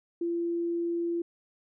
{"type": "tone", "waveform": "sine", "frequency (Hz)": 340.9, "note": "F4", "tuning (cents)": -42, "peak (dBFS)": -27, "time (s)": [0.21, 1.22], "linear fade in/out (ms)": 5, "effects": []}